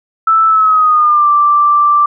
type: tone with pitch glide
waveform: sine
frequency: 1318.5 to 1174.6 Hz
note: E6 to D6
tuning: 0 to 0 cents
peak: -6 dBFS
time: 0.27-2.06 s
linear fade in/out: 5 ms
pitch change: -200 cents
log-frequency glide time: 0.47-1.29 s
effects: none